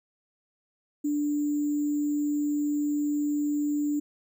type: tone with sample-and-hold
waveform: sine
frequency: 293.7 Hz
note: D4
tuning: in tune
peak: -24 dBFS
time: 1.04-4 s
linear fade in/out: 10 ms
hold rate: 7350 Hz
effects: none

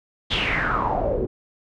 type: noise with low-pass filter sweep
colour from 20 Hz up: pink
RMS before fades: -23 dBFS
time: 0.3-1.27 s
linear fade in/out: 20 ms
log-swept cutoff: 3600 to 370 Hz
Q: 6.6
effects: none

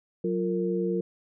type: tone cluster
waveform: sine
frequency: 184.4 / 349.6 / 460 Hz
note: F#3 / F4 / A#4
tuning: -6 / +2 / -23 cents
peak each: -29 dBFS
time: 0.24-1.01 s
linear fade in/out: 5 ms
effects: none

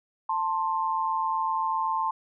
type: tone pair together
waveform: sine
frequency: 886.3 / 1054 Hz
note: A5 / C6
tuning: +12 / +12 cents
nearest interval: minor third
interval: 300 cents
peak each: -27 dBFS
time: 0.29-2.11 s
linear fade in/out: 5 ms
effects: none

